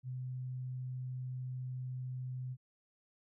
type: tone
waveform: sine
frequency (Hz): 127.6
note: C3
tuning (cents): -43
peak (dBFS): -38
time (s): 0.03-2.57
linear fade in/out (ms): 50
effects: none